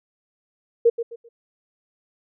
sine tone with echo, 466.2 Hz, A#4, in tune, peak -11 dBFS, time 0.85-0.9 s, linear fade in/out 10 ms, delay 130 ms, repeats 3, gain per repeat -11 dB, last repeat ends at 1.29 s, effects none

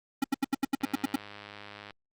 square tone bursts, 273 Hz, C#4, 26 cents flat, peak -24 dBFS, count 10, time 0.22-1.159 s, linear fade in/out 5 ms, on 21 ms, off 81 ms
click train, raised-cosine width 0.3 ms, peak -28 dBFS, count 114, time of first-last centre 0.81-1.907 s, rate 103 Hz
effects Opus 24 kbps

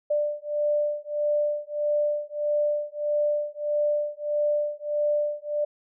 sine beating tone pair, 591 / 592.6 Hz, D5 / D5, +11 / +15 cents, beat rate 1.6 Hz, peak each -26 dBFS, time 0.1-5.65 s, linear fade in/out 10 ms, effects none

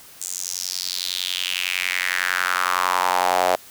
sawtooth tone with high-pass filter sweep, 90.9 Hz, F#2, 30 cents flat, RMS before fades -23 dBFS, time 0.21-3.56 s, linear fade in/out 5 ms, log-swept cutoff 7500 to 640 Hz, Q 3.7, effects white hiss -45 dBFS RMS until 3.7 s

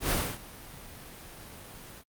pink noise with ADSR envelope, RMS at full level -26 dBFS, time 0-2.04 s, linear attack 100 ms, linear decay 280 ms, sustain -20 dB, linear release 56 ms, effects Opus 32 kbps

